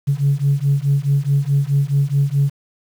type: beating tone pair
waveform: sine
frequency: 138.3 / 143 Hz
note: C#3 / D3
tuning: -4 / -46 cents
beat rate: 4.7 Hz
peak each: -16 dBFS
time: 0.07-2.5 s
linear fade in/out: 20 ms
effects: tanh soft clip ceiling -8 dBFS + 7-bit